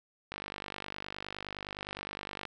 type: click train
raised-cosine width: 0.3 ms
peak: -22 dBFS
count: 107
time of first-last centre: 0.32-2.453 s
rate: 49.7 Hz
effects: none